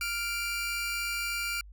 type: tone pair together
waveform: sawtooth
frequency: 1396.7 / 2349 Hz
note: F6 / D7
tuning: 0 / 0 cents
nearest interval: major sixth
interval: 900 cents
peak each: -31 / -29 dBFS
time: 0.01-1.61 s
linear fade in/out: 2 ms
effects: added 50 Hz sine -46 dBFS peak until 1.72 s